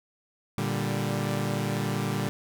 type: chord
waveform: sawtooth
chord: G minor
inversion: first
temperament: equal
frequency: 116.54 / 146.83 / 196 Hz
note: Bb2 / D3 / G3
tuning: 0 / 0 / 0 cents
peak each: -27 dBFS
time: 0.58-2.29 s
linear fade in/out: 0 ms
effects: none